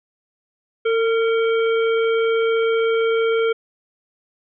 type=harmonic tone with a mistuned harmonic; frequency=452.6 Hz; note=A4; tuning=49 cents sharp; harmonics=1 / 3 / 5 / 7; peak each=-16 / -26 / -30 / -33 dBFS; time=0.85-3.53 s; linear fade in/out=10 ms; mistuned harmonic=3; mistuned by=+30 cents; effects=none